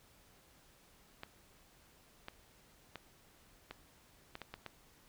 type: clicks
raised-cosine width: 0.3 ms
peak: -28 dBFS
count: 8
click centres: 1.234 / 2.284 / 2.957 / 3.71 / 4.354 / 4.417 / 4.54 / 4.663 s
effects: pink hiss -65 dBFS RMS until 5.08 s